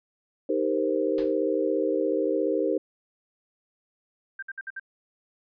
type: chord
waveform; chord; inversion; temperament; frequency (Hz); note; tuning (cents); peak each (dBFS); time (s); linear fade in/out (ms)
sine; C minor seventh; first; equal; 311.1 / 392 / 466.2 / 523.3; Eb4 / G4 / Bb4 / C5; 0 / 0 / 0 / 0; -28; 0.49-2.78; 5
type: noise with exponential decay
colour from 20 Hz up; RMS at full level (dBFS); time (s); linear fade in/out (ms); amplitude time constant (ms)
pink; -37; 1.18-1.39; 2; 44
type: tone bursts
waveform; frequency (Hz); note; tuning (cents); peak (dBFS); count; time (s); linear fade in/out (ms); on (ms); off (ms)
sine; 1574; G6; +7; -32; 5; 4.39-4.797; 5; 35; 58
effects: resampled to 11025 Hz